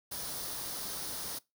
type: noise with comb filter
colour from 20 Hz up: white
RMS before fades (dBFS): -39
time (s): 0.11-1.39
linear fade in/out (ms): 10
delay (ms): 0.2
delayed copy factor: +0.55
effects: noise-tail reverb RT60 0.2 s tail -21 dB re dry